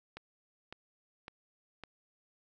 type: click train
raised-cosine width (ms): 0.3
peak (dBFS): -28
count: 4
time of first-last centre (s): 0.17-1.837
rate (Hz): 1.8
effects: none